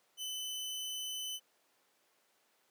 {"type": "tone", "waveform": "sawtooth", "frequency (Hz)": 3023, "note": "F#7", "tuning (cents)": 36, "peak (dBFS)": -35, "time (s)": [0.17, 1.4], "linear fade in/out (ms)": 50, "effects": ["pink hiss -72 dBFS RMS until 2.7 s", "high-pass 400 Hz 12 dB/octave"]}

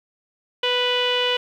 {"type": "tone with low-pass filter", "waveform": "sawtooth", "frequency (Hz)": 493.9, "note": "B4", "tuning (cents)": 0, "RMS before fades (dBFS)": -21, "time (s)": [0.63, 1.37], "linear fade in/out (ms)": 5, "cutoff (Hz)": 3100, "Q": 8.1, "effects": ["9-bit"]}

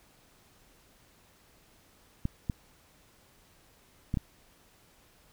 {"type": "clicks", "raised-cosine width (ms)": 5, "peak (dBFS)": -17, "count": 4, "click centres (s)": [2.254, 2.498, 4.141, 4.172], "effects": ["pink hiss -62 dBFS RMS until 5.32 s"]}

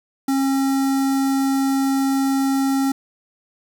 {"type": "tone with notch filter", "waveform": "square", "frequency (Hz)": 270.7, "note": "C#4", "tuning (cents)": -41, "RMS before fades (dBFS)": -19, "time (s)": [0.28, 2.92], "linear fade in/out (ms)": 5, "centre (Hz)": 2700, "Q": 1, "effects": ["8-bit"]}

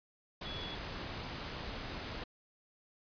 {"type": "tone in noise", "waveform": "sine", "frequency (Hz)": 3383, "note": "G#7", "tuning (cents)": 31, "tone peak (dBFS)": -44, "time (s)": [0.45, 0.75], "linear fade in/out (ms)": 5, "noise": "pink", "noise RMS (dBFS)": -42, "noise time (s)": [0.41, 2.24], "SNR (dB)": -5, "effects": ["resampled to 11025 Hz"]}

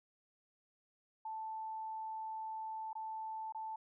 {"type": "tone with dropouts", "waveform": "sine", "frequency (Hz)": 880, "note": "A5", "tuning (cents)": 0, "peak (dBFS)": -40, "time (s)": [1.25, 3.76], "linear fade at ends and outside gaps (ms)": 5, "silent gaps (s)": [[2.931, 2.952], [3.524, 3.547]], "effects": []}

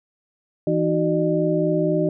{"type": "tone cluster", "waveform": "sine", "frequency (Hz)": [165, 311.1, 375.2, 604], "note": ["E3", "D#4", "F#4", "D5"], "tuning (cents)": [2, 0, 24, 48], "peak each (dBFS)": -23, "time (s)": [0.67, 2.09], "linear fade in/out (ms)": 2, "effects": []}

